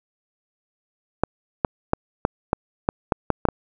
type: clicks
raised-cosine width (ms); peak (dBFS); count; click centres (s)
1; -3; 10; 1.236 / 1.648 / 1.934 / 2.251 / 2.531 / 2.889 / 3.122 / 3.303 / 3.453 / 3.487
effects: none